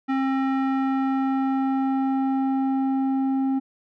square tone with low-pass filter sweep, 267.5 Hz, C4, 38 cents sharp, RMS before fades -23 dBFS, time 0.08-3.6 s, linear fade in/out 20 ms, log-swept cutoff 1800 to 580 Hz, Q 1.2, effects none

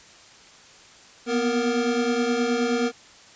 square tone cluster, 239 / 248.5 / 466.7 Hz, A#3 / B3 / A#4, +43 / +11 / +2 cents, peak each -29 / -26 / -25 dBFS, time 1.26-2.92 s, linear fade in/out 50 ms, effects white hiss -49 dBFS RMS until 3.35 s + resampled to 16000 Hz

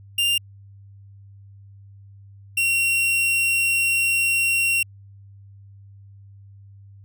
45% pulse tone pair in turn, 2794 / 2741 Hz, F7 / F7, 0 / -33 cents, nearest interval unison, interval 33 cents, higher first, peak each -18 dBFS, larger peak neither, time 0.18-0.38 / 2.57-4.83 s, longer second, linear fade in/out 5 ms, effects added 99 Hz sine -43 dBFS peak until 7.04 s

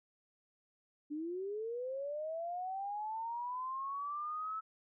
sine linear sweep, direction up, 288.6 to 1311 Hz, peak -37 dBFS, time 1.1-4.61 s, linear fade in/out 20 ms, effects none

